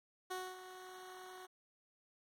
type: tone with ADSR envelope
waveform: 15% pulse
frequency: 370 Hz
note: F#4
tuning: in tune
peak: -33 dBFS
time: 0.3-1.47 s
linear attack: 13 ms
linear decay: 250 ms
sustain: -11 dB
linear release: 20 ms
effects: AAC 48 kbps